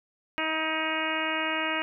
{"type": "harmonic tone with a mistuned harmonic", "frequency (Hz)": 316.5, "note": "D#4", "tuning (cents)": 30, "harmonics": [1, 2, 3, 4, 5, 6, 7, 8, 9], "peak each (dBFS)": [-35, -35, -35, -35, -35, -35, -35, -35, -35], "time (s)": [0.38, 1.82], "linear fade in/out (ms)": 0, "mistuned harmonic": 8, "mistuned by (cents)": -26, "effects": []}